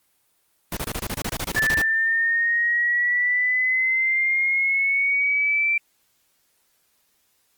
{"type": "noise bursts", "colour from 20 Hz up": "pink", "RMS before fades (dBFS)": -27, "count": 15, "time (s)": [0.72, 1.819], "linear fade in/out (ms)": 2, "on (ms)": 49, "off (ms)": 26}
{"type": "exponential sweep", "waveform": "sine", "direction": "up", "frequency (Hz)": [1744, 2349], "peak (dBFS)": -18, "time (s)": [1.56, 5.78], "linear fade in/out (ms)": 5}
{"effects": ["white hiss -66 dBFS RMS until 7.57 s", "Opus 24 kbps"]}